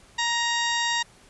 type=harmonic tone; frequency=938 Hz; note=A#5; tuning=11 cents sharp; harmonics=1 / 2 / 3 / 4 / 5 / 6 / 7 / 8; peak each=-28 / -27 / -33 / -29 / -36 / -35 / -39 / -36 dBFS; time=0.18-1.03 s; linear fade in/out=10 ms; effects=pink hiss -54 dBFS RMS until 1.29 s + resampled to 24000 Hz